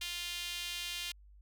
sawtooth tone with high-pass filter, 350 Hz, F4, 4 cents sharp, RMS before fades -40 dBFS, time 0.01-1.12 s, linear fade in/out 5 ms, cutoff 3000 Hz, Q 2.3, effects added 50 Hz sine -55 dBFS peak until 1.41 s

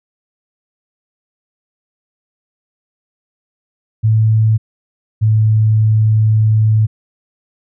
sine tone pair in turn, 110 / 108.93 Hz, A2 / A2, 0 / -17 cents, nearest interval unison, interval 17 cents, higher first, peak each -8 dBFS, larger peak neither, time 4.03-4.58 / 5.21-6.87 s, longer second, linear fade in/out 20 ms, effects none

